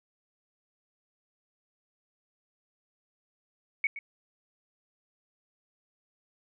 sine tone with echo, 2227 Hz, C#7, 7 cents sharp, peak -23 dBFS, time 3.84-3.87 s, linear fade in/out 2 ms, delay 120 ms, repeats 1, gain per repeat -13 dB, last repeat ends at 3.99 s, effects none

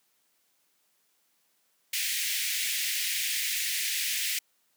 pink high-pass noise, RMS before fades -30 dBFS, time 1.93-4.39 s, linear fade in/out 5 ms, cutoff 1900 Hz, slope 48 dB/octave, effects white hiss -71 dBFS RMS until 4.76 s + high-pass 150 Hz 12 dB/octave

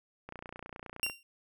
click train, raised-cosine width 0.5 ms, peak -28 dBFS, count 25, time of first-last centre 0.29-1.098 s, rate 29.7 Hz
sawtooth tone with exponential decay, 2766 Hz, F7, 17 cents flat, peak -23 dBFS, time 1.03-1.23 s, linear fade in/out 1 ms, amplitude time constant 42 ms
effects none

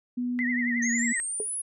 sine tone with pitch glide, 245.8 to 234 Hz, B3 to A#3, -8 to +7 cents, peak -26 dBFS, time 0.17-1.13 s, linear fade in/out 10 ms, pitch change -85 cents, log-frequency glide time 0.53-0.92 s
sine tone with vibrato, 1956 Hz, B6, 17 cents flat, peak -27 dBFS, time 0.39-1.2 s, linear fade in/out 0 ms, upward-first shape triangle, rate 11 Hz, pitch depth 130 cents each way
sine linear sweep, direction up, 6240 to 10548 Hz, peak -29 dBFS, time 0.82-1.62 s, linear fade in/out 10 ms
sine tone with exponential decay, 421.9 Hz, G#4, 27 cents sharp, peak -26 dBFS, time 1.4-1.48 s, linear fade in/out 1 ms, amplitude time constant 17 ms
effects none

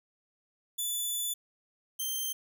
5% pulse tone pair in turn, 3485 / 3143 Hz, A7 / G7, -17 / +4 cents, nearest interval major second, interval 179 cents, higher first, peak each -23 dBFS, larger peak neither, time 0.78-1.34 / 1.99-2.33 s, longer first, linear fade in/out 10 ms, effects none

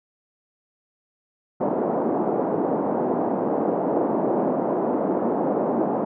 pink band-pass noise, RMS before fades -23 dBFS, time 1.6-6.05 s, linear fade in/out 10 ms, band 220 to 820 Hz, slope 24 dB/octave, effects none

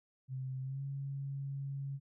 sine tone with pitch glide, 131 to 138.23 Hz, C3 to C#3, +2 to -5 cents, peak -37 dBFS, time 0.28-2 s, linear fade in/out 50 ms, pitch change +93 cents, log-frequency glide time 0.62-0.82 s, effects none

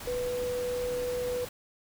sine tone in noise, 493.9 Hz, B4, in tune, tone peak -29 dBFS, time 0.07-1.45 s, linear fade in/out 5 ms, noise pink, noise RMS -41 dBFS, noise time 0-1.49 s, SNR +9 dB, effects none

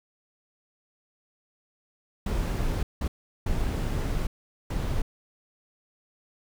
brown noise bursts at uneven times, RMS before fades -27 dBFS, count 4, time 2.26-2.83 / 3.01-3.08 / 3.46-4.27 / 4.7-5.02 s, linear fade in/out 5 ms, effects none

